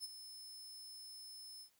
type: tone with ADSR envelope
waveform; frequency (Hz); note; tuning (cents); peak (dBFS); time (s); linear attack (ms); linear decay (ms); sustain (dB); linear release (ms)
sawtooth; 5240; E8; -11; -38; 0-1.7; 42; 25; -10; 89
effects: white hiss -75 dBFS RMS until 1.79 s